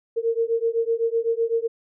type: beating tone pair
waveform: sine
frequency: 455.3 / 463.2 Hz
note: A#4 / A#4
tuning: -41 / -11 cents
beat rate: 7.9 Hz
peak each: -23 dBFS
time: 0.16-1.68 s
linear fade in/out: 20 ms
effects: none